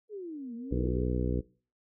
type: tone with exponential growth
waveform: sine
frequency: 466.2 Hz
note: A#4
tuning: in tune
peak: -39 dBFS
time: 0.08-0.87 s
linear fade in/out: 2 ms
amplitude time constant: 170 ms
type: exponential two-way sweep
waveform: sine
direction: down then up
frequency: 440 to 227.2 to 440 Hz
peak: -37 dBFS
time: 0.09-1.07 s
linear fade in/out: 50 ms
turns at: 0.55 s
type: harmonic tone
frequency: 61.74 Hz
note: B1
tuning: in tune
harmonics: 1 / 2 / 3 / 4 / 5 / 6 / 7 / 8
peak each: -31 / -34 / -36 / -37 / -38 / -39 / -39 / -40 dBFS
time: 0.71-1.41 s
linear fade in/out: 10 ms
effects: noise-tail reverb RT60 0.4 s tail -22 dB re dry